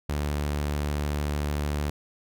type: tone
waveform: sawtooth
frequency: 73.42 Hz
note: D2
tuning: in tune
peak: -22 dBFS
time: 0.09-1.9 s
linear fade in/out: 5 ms
effects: none